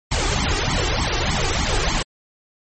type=noise with flanger; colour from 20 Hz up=pink; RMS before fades=-20 dBFS; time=0.11-2.03 s; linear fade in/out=10 ms; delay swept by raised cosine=0.9 to 2.6 ms; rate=3.3 Hz; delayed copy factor=+1; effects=MP3 32 kbps